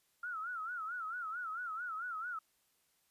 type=tone with vibrato; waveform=sine; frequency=1368 Hz; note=F6; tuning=36 cents flat; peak=-38 dBFS; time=0.23-2.39 s; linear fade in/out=5 ms; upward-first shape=sine; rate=4.5 Hz; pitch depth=140 cents each way; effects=white hiss -75 dBFS RMS until 3.1 s + resampled to 32000 Hz